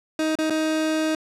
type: tone with dropouts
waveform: 30% pulse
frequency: 313.9 Hz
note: D#4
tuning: 15 cents sharp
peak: -18 dBFS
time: 0.19-1.15 s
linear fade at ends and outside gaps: 2 ms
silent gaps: 0.354-0.387 / 0.499-0.505 s
effects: low-pass 9000 Hz 12 dB/octave